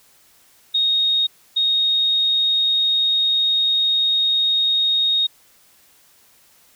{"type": "tone pair in turn", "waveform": "sine", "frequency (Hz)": [3729, 3729], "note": ["A#7", "A#7"], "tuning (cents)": [0, 0], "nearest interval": "unison", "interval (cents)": 0, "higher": "neither", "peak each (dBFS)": -15, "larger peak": "neither", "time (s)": [[0.74, 1.27], [1.56, 5.27]], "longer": "second", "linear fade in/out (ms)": 10, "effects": ["white hiss -54 dBFS RMS until 6.75 s"]}